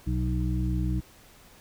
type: harmonic tone with a mistuned harmonic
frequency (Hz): 62.4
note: B1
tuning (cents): +19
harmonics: 1 / 2 / 3 / 5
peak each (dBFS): -27 / -30 / -32 / -34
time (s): 0.06-1.01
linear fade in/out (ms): 20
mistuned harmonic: 3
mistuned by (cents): -24
effects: pink hiss -54 dBFS RMS until 1.6 s